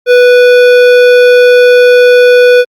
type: tone with hard clipping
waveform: sine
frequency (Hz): 492.9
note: B4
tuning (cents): -3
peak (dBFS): -3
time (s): 0.06-2.65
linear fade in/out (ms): 50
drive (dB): 14
effects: Opus 48 kbps